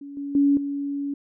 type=tone with level steps; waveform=sine; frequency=282.5 Hz; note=C#4; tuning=33 cents sharp; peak=-35 / -28 / -15 / -25 dBFS; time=0.01-1.14 s; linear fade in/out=5 ms; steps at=0.17 / 0.35 / 0.57 s; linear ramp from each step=2 ms; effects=none